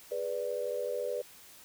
sine chord, G# diminished, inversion none, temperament equal, 415.3 / 493.9 / 587.3 Hz, G#4 / B4 / D5, 0 / 0 / 0 cents, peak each -39 / -34 / -36 dBFS, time 0.11-1.22 s, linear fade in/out 10 ms, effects white hiss -54 dBFS RMS until 1.64 s

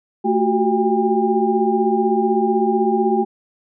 sine tone cluster, 221.6 / 365.2 / 381.1 / 803 Hz, A3 / F#4 / G4 / G5, +13 / -23 / -49 / +41 cents, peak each -20 dBFS, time 0.24-3.25 s, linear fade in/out 20 ms, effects none

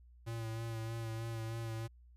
square tone with vibrato, 113.7 Hz, A#2, 43 cents flat, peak -39 dBFS, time 0.26-1.88 s, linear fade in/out 20 ms, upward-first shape sine, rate 3.2 Hz, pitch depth 26 cents each way, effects added 60 Hz sine -57 dBFS peak until 2.16 s + resampled to 32000 Hz

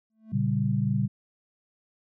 triangle tone with exponential growth, 220 Hz, A3, in tune, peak -36 dBFS, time 0.1-0.32 s, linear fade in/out 2 ms, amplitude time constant 47 ms
sine chord, G diminished, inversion first, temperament equal with one note detuned, 116.54 / 140.04 / 196 Hz, Bb2 / Db3 / G3, 0 / +18 / 0 cents, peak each -27 dBFS, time 0.32-1.08 s, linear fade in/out 20 ms
effects none

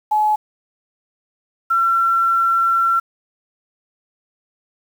sine tone pair in turn, 851 / 1355.6 Hz, G#5 / E6, +42 / +48 cents, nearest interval minor sixth, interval 806 cents, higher second, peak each -13 dBFS, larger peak neither, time 0.11-0.36 / 1.7-3 s, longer second, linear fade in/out 10 ms, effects 7-bit

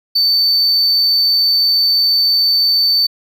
triangle tone, 4543 Hz, C#8, 42 cents sharp, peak -9 dBFS, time 0.15-3.07 s, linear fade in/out 10 ms, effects none

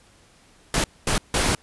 pink noise bursts at uneven times, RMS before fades -21 dBFS, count 3, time 0.74-0.84 / 1.07-1.18 / 1.34-1.55 s, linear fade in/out 2 ms, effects pink hiss -55 dBFS RMS until 1.62 s + resampled to 24000 Hz

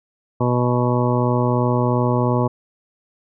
harmonic tone, 122.9 Hz, B2, 8 cents flat, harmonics 1 / 2 / 3 / 4 / 5 / 7 / 8 / 9, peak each -19 / -22 / -24 / -25 / -26 / -27 / -28 / -29 dBFS, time 0.4-2.48 s, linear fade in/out 10 ms, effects none

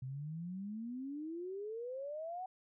sine exponential sweep, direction up, 126.4 to 759 Hz, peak -40 dBFS, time 0.02-2.46 s, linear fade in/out 5 ms, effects none

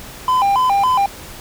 triangle tone with vibrato, 899 Hz, A5, 37 cents sharp, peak -10 dBFS, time 0.28-1.06 s, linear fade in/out 2 ms, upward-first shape square, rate 3.6 Hz, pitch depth 210 cents each way, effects pink hiss -35 dBFS RMS until 1.4 s

